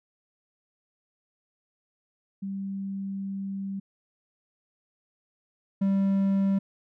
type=tone pair in turn; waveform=sine / triangle; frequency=195.5 / 195.5 Hz; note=G3 / G3; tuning=-4 / -4 cents; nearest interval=unison; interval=0 cents; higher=neither; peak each=-30 / -19 dBFS; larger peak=second; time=2.42-3.8 / 5.81-6.59 s; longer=first; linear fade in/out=10 ms; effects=none